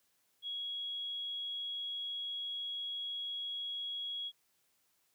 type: tone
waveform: sine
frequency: 3322 Hz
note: G#7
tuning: in tune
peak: -37 dBFS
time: 0.42-4.32 s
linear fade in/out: 50 ms
effects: white hiss -75 dBFS RMS until 5.14 s + high-pass 60 Hz 12 dB/octave